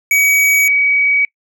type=tone pair in turn; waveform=square / sine; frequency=2267 / 2267 Hz; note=C#7 / C#7; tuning=+38 / +38 cents; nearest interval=unison; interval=0 cents; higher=neither; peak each=-10 dBFS; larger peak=neither; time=0.11-0.68 / 0.68-1.25 s; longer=neither; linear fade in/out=2 ms; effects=noise-tail reverb RT60 0.1 s tail -23 dB re dry